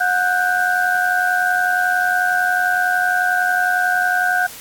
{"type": "tone cluster", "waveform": "sine", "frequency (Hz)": [726, 1480, 1571], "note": ["F#5", "F#6", "G6"], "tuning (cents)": [-33, 0, 3], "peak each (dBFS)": -19, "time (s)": [0, 4.47], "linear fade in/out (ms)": 10, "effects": ["white hiss -36 dBFS RMS until 4.6 s", "AAC 64 kbps"]}